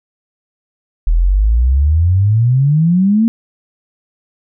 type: exponential sweep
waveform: sine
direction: up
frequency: 38.89 to 233.1 Hz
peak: -8 dBFS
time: 1.07-3.28 s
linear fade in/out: 0 ms
effects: none